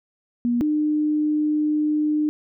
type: tone pair in turn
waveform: sine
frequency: 239.8 / 302.3 Hz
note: A#3 / D#4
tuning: +49 / -50 cents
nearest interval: major third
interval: 401 cents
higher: second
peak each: -18 dBFS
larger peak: neither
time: 0.45-0.61 / 0.61-2.29 s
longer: second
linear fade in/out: 0 ms
effects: none